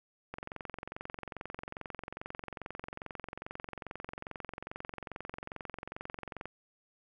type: click train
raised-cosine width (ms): 0.5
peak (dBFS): -25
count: 138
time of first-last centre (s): 0.34-6.456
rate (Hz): 22.4
effects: none